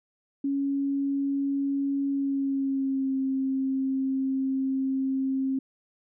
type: tone with pitch glide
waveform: sine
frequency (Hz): 277.8 to 266.6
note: C#4 to C4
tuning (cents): +4 to +33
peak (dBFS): -24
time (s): 0.44-5.59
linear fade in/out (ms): 5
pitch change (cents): -71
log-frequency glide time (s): 2.1-3.16
effects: none